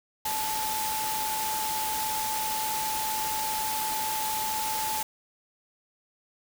sine tone in noise, 870 Hz, A5, 20 cents flat, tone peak -30 dBFS, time 0.25-5.03 s, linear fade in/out 5 ms, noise white, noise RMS -32 dBFS, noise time 0.25-5.03 s, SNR -1 dB, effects none

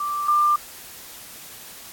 sine tone pair in turn, 1174.7 / 1191.8 Hz, D6 / D6, 0 / +25 cents, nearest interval unison, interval 25 cents, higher second, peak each -23 / -15 dBFS, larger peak second, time 0-0.28 / 0.28-0.56 s, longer neither, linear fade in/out 5 ms, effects white hiss -41 dBFS RMS until 1.92 s + AAC 64 kbps

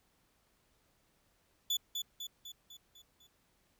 35% pulse tone with echo, 3464 Hz, A7, 28 cents flat, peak -28 dBFS, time 1.7-1.77 s, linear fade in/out 5 ms, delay 250 ms, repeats 6, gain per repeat -5 dB, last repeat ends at 3.27 s, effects pink hiss -73 dBFS RMS until 3.79 s

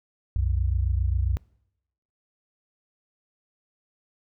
sine tone pair together, 62.75 / 90.2 Hz, B1 / F#2, +28 / -44 cents, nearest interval tritone, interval 628 cents, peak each -23 / -25 dBFS, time 0.36-1.37 s, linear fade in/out 0 ms, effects noise-tail reverb RT60 0.8 s tail -24 dB re dry

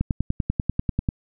click train, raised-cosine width 5 ms, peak -9 dBFS, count 12, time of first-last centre 0.01-1.088 s, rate 10.2 Hz, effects none

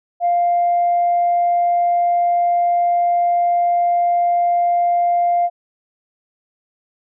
sine tone, 698.5 Hz, F5, in tune, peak -12 dBFS, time 0.2-5.5 s, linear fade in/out 50 ms, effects tanh soft clip ceiling -9 dBFS

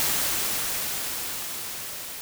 white noise with level ramp, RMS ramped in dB -24 to -37 dBFS, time 0-2.21 s, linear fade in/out 0 ms, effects none

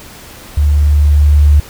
sine tone with level ramp, 73.5 Hz, D2, 2 cents sharp, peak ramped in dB -7 to -3 dBFS, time 0.57-1.6 s, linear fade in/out 5 ms, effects pink hiss -34 dBFS RMS until 1.69 s

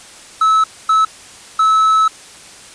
triangle tone bursts at uneven times, 1300 Hz, E6, 24 cents flat, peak -7 dBFS, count 3, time 0.41-0.64 / 0.89-1.05 / 1.59-2.08 s, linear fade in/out 5 ms, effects white hiss -38 dBFS RMS until 2.74 s + resampled to 22050 Hz

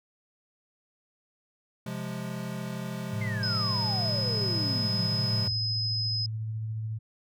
square chord, F minor, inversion second, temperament equal, 130.81 / 174.61 / 207.7 Hz, C3 / F3 / Ab3, 0 / 0 / 0 cents, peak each -38 dBFS, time 1.86-5.48 s, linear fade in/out 5 ms
sine tone with tremolo, 110 Hz, A2, in tune, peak -29 dBFS, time 3.12-6.99 s, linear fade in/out 20 ms, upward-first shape triangle, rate 14 Hz, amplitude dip 25%
sine exponential sweep, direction down, 2138 to 87 Hz, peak -35 dBFS, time 3.21-5.53 s, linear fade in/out 5 ms
sine tone, 5070 Hz, D#8, 32 cents sharp, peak -28 dBFS, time 3.43-6.26 s, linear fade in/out 2 ms
effects none

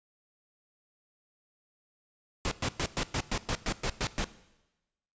pink noise bursts, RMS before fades -30 dBFS, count 11, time 2.45-4.243 s, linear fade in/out 0 ms, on 63 ms, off 110 ms, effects noise-tail reverb RT60 1.0 s tail -17 dB re dry + resampled to 16000 Hz

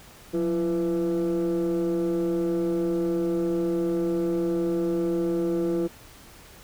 sine tone with frequency modulation, 339.3 Hz, F4, 50 cents flat, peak -20 dBFS, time 0.33-5.88 s, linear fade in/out 20 ms, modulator 160 Hz, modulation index 0.81, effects tanh soft clip ceiling -21 dBFS + pink hiss -49 dBFS RMS until 6.63 s

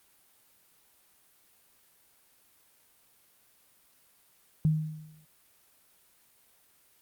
sine tone with exponential decay, 155.56 Hz, D#3, in tune, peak -19 dBFS, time 4.65-5.25 s, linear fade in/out 0 ms, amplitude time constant 130 ms, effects white hiss -64 dBFS RMS until 7.01 s + Opus 32 kbps

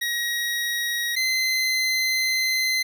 25% pulse tone pair in turn, 1896 / 2057 Hz, A#6 / C7, +29 / -30 cents, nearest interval minor second, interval 141 cents, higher second, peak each -20 / -17 dBFS, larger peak second, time 0.01-1.16 / 1.16-2.83 s, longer second, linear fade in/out 10 ms, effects none

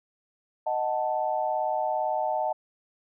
sine chord, D# diminished, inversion none, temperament equal, 622.3 / 740 / 880 Hz, D#5 / F#5 / A5, 0 / 0 / 0 cents, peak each -29 dBFS, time 0.66-2.53 s, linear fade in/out 10 ms, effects none

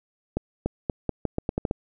accelerating click train, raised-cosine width 2 ms, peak -11 dBFS, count 10, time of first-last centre 0.37-1.711 s, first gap 290 ms, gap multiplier 0.82, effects none

